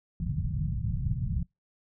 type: low-pass noise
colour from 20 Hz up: white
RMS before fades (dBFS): -30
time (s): 0.2-1.43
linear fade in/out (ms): 2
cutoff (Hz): 170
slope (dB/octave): 48
effects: noise-tail reverb RT60 0.2 s tail -25 dB re dry